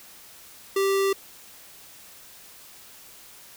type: tone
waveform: square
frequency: 391.3 Hz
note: G4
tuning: 3 cents flat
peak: -21 dBFS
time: 0.76-1.13 s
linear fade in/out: 5 ms
effects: white hiss -48 dBFS RMS until 3.56 s